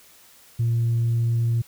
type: tone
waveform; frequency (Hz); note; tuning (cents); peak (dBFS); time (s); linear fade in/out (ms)
sine; 116.54; A#2; 0; -17; 0.59-1.62; 10
effects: tanh soft clip ceiling -16 dBFS + white hiss -52 dBFS RMS until 1.67 s